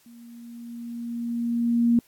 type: tone with level ramp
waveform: sine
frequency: 235.4 Hz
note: A#3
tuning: 17 cents sharp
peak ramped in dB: -45 to -15 dBFS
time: 0.06-1.99 s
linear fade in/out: 2 ms
effects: white hiss -60 dBFS RMS until 2.07 s + AAC 64 kbps